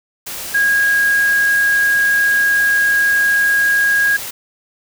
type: tone in noise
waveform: sine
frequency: 1639 Hz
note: G#6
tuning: 23 cents flat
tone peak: -11 dBFS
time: 0.54-4.17 s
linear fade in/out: 10 ms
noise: white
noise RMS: -27 dBFS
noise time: 0.26-4.31 s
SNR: +13 dB
effects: none